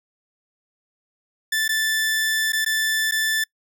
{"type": "tone with dropouts", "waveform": "sawtooth", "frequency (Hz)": 1759, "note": "A6", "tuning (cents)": -1, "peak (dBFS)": -16, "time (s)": [1.52, 3.44], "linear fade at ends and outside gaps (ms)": 5, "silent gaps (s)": [[1.68, 1.69], [2.522, 2.531], [2.648, 2.661], [3.112, 3.12]], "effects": ["noise-tail reverb RT60 0.1 s tail -26 dB re dry"]}